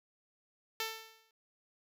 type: tone with exponential decay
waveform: 5% pulse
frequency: 445 Hz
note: A4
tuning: 20 cents sharp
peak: -21 dBFS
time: 0.8-1.31 s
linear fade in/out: 2 ms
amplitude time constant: 110 ms
effects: none